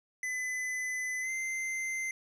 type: tone with pitch glide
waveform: square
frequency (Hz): 2012 to 2077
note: B6 to C7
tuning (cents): +32 to -13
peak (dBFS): -33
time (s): 0.23-2.11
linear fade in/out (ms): 2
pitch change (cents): +55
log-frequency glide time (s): 1.21-1.3
effects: low-pass 10000 Hz 12 dB/octave + 11-bit